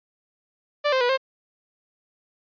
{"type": "tone with pitch steps", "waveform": "sawtooth", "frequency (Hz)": [587, 522, 488, 531], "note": ["D5", "C5", "B4", "C5"], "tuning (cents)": [-1, -4, -21, 25], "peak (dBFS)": -15, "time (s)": [0.84, 1.176], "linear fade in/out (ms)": 20, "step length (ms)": 84, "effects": ["resampled to 11025 Hz"]}